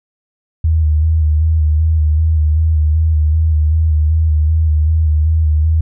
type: tone with vibrato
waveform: sine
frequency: 78.2 Hz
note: D#2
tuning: 9 cents sharp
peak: -9 dBFS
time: 0.64-5.81 s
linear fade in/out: 5 ms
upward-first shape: square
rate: 2.6 Hz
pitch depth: 37 cents each way
effects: none